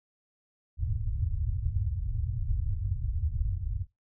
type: low-pass noise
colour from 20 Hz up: white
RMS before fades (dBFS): -30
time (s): 0.77-3.87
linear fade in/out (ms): 50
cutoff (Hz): 110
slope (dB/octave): 48
effects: noise-tail reverb RT60 0.2 s tail -23 dB re dry